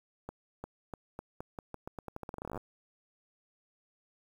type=accelerating click train; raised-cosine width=1 ms; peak=-26 dBFS; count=25; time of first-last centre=0.29-2.576 s; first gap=350 ms; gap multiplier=0.85; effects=9-bit